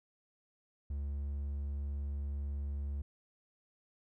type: tone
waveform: triangle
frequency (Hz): 70.9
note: C#2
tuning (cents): +40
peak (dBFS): -33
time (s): 0.9-3.02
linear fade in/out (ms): 5
effects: none